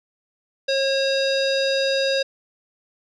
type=tone with low-pass filter; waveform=square; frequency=542 Hz; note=C#5; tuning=39 cents flat; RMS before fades=-21 dBFS; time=0.68-2.23 s; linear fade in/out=10 ms; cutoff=4500 Hz; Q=5.2; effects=none